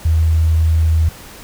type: tone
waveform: sine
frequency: 80.5 Hz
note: E2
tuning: 41 cents flat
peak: -10 dBFS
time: 0.05-1.09 s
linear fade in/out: 5 ms
effects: pink hiss -37 dBFS RMS until 1.43 s